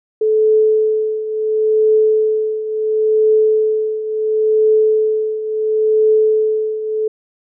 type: tone with tremolo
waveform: sine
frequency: 433.7 Hz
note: A4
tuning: 25 cents flat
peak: -8 dBFS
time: 0.21-7.08 s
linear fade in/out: 5 ms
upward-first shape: triangle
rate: 0.72 Hz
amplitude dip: 75%
effects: none